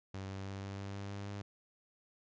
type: tone with pitch steps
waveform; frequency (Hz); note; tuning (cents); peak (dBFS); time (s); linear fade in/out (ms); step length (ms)
sawtooth; 96.3 / 96.97 / 97.64 / 98.32 / 99.01 / 99.7 / 100.39 / 101.09; G2 / G2 / G2 / G2 / G2 / G2 / G2 / G#2; -30 / -18 / -6 / +6 / +18 / +30 / +42 / -46; -37; 0.14-1.42; 5; 160
effects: resampled to 16000 Hz